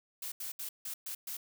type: noise bursts at uneven times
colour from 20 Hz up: blue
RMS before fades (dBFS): -40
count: 6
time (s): 0.22-0.32 / 0.4-0.52 / 0.59-0.69 / 0.85-0.94 / 1.06-1.15 / 1.27-1.37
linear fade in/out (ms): 5
effects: none